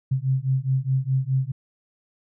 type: beating tone pair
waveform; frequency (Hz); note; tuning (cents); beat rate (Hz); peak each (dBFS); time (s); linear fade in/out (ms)
sine; 130 / 134.8; C3 / C#3; -11 / -48; 4.8; -23; 0.11-1.52; 10
effects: none